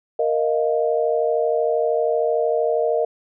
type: chord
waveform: sine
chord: Bb suspended fourth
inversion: none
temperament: equal with one note detuned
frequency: 466.2 / 622.3 / 695.2 Hz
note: Bb4 / Eb5 / F5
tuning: 0 / 0 / -8 cents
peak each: -20 / -21 / -25 dBFS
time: 0.19-3.05 s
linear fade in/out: 5 ms
effects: none